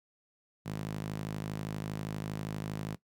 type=tone with high-pass filter; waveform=sawtooth; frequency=52.5 Hz; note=G#1; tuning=19 cents sharp; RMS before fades=-38 dBFS; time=0.65-2.96 s; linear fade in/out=20 ms; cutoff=150 Hz; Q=2.2; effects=noise-tail reverb RT60 0.1 s tail -17 dB re dry